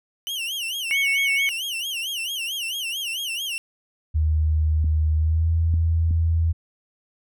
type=tone with vibrato; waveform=40% pulse; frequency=2958 Hz; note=F#7; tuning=1 cent flat; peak=-25 dBFS; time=0.27-3.58 s; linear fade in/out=0 ms; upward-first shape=sine; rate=4.5 Hz; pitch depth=180 cents each way
type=tone; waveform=sine; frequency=2217 Hz; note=C#7; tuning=in tune; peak=-19 dBFS; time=0.91-1.49 s; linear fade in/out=0 ms
type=tone with pitch glide; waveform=sine; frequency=77.78 to 82.21 Hz; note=D#2 to E2; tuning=0 to -4 cents; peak=-17 dBFS; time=4.14-6.53 s; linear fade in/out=20 ms; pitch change=+96 cents; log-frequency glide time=5.17-5.5 s
type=clicks; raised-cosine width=5 ms; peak=-19 dBFS; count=3; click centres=4.844 / 5.74 / 6.109 s
effects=none